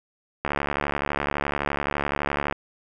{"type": "click train", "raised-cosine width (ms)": 0.5, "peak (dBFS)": -9, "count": 150, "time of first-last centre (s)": [0.45, 2.525], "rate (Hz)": 71.8, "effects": []}